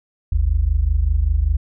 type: tone pair together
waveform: sine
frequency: 50.62 / 75.8 Hz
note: G#1 / D#2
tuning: -44 / -45 cents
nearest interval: perfect fifth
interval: 699 cents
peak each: -17 dBFS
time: 0.32-1.57 s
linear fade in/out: 5 ms
effects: none